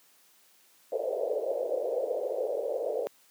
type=band-pass noise; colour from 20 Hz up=pink; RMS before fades=-31 dBFS; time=0.92-3.07 s; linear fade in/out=0 ms; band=450 to 600 Hz; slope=48 dB/octave; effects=white hiss -62 dBFS RMS until 3.3 s + high-pass 200 Hz 12 dB/octave